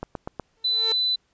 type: click train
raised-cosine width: 1 ms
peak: -16 dBFS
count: 4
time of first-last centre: 0.03-0.397 s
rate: 8.17 Hz
type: tone with exponential growth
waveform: sawtooth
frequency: 447.8 Hz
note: A4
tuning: 30 cents sharp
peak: -23 dBFS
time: 0.57-0.92 s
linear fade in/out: 0 ms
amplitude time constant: 74 ms
type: tone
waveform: sine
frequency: 4000 Hz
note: B7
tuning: 21 cents sharp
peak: -20 dBFS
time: 0.64-1.16 s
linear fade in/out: 10 ms
effects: pink hiss -68 dBFS RMS until 1.33 s + resampled to 16000 Hz